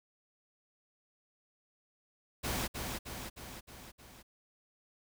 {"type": "noise with echo", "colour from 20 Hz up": "pink", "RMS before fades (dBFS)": -35, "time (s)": [2.43, 2.68], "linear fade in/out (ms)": 20, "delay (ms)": 310, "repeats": 5, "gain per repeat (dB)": -4, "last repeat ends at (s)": 4.23, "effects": []}